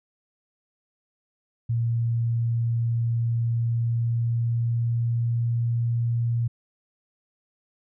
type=tone with pitch glide; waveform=sine; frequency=116.54 to 117.55 Hz; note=A#2 to A#2; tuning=0 to +15 cents; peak=-21 dBFS; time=1.69-6.48 s; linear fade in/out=10 ms; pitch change=+15 cents; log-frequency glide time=3.49-5.47 s; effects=none